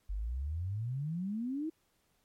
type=exponential sweep; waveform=sine; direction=up; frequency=46.14 to 329.6 Hz; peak=-33 dBFS; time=0.09-1.7 s; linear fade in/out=10 ms; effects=pink hiss -74 dBFS RMS until 2.24 s + MP3 64 kbps